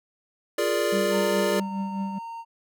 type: chord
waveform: square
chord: Bb dominant seventh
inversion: second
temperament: equal with one note detuned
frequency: 348.2 / 415.3 / 466.2 / 587.3 Hz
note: F4 / Ab4 / Bb4 / D5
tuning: -5 / 0 / 0 / 0 cents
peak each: -30 / -28 / -30 / -27 dBFS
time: 0.58-1.6 s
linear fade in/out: 5 ms
type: tone with tremolo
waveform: triangle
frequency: 196 Hz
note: G3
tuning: in tune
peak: -23 dBFS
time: 0.92-2.19 s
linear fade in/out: 10 ms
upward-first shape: triangle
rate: 4.8 Hz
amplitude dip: 60%
type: tone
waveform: triangle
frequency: 920 Hz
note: A#5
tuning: 23 cents flat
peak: -32 dBFS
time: 1.1-2.45 s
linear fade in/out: 50 ms
effects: none